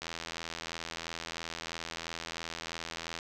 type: click train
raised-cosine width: 0.2 ms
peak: -20 dBFS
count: 264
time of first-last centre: 0.02-3.189 s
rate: 83 Hz
effects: none